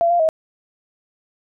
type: tone with pitch steps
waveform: sine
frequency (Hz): 680 / 695 / 637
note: F5 / F5 / D#5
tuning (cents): -46 / -9 / +41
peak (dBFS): -13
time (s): 0.01-0.289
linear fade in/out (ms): 0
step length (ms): 93
effects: none